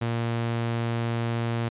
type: tone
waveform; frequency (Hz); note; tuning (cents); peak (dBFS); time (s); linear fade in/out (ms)
sawtooth; 116.54; A#2; 0; -21; 0.01-1.69; 10
effects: resampled to 8000 Hz